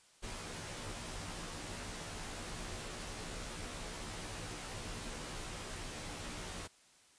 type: noise with comb filter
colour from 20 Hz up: pink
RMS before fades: -44 dBFS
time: 0.22-6.68 s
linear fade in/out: 20 ms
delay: 15 ms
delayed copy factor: -0.9
effects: white hiss -65 dBFS RMS until 7.18 s + resampled to 22050 Hz